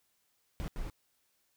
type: noise bursts at uneven times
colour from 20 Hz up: brown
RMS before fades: -37 dBFS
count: 2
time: 0.6-0.68 / 0.76-0.9 s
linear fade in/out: 0 ms
effects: white hiss -75 dBFS RMS until 1.56 s